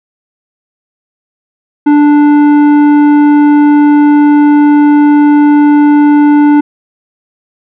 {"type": "tone with tanh clipping", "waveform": "sine", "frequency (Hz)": 293.7, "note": "D4", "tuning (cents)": 0, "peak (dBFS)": -4, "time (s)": [1.86, 6.61], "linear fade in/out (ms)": 10, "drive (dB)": 11, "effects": []}